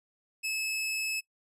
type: tone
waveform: sawtooth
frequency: 2596 Hz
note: E7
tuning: 27 cents flat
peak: -27 dBFS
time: 0.43-1.21 s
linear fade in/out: 20 ms
effects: noise-tail reverb RT60 0.1 s tail -22 dB re dry + resampled to 32000 Hz